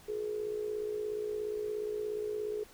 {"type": "tone with amplitude modulation", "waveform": "sine", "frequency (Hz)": 423, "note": "G#4", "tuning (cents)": 32, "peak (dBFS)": -30, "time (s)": [0.08, 2.64], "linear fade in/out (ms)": 10, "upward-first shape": "sine", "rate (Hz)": 57, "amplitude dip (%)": 65, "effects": ["pink hiss -57 dBFS RMS until 2.73 s"]}